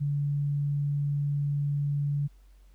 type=tone; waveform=sine; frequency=143.7 Hz; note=D3; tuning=37 cents flat; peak=-25 dBFS; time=0-2.28 s; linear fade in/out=20 ms; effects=added 47 Hz sine -52 dBFS peak until 2.74 s + pink hiss -69 dBFS RMS until 2.74 s